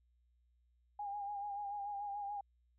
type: tone with vibrato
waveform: sine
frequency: 813 Hz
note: G#5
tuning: 37 cents flat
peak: -39 dBFS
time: 0.99-2.41 s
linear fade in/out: 5 ms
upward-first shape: sine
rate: 6.9 Hz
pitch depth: 40 cents each way
effects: added 60 Hz sine -70 dBFS peak until 2.78 s